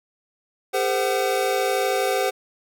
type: tone cluster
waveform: square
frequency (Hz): 402.4 / 455.2 / 514 / 751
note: G4 / A#4 / C5 / F#5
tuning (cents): +45 / -41 / -31 / +26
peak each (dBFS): -26 / -31 / -25 / -26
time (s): 0.73-2.31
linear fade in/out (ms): 20
effects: none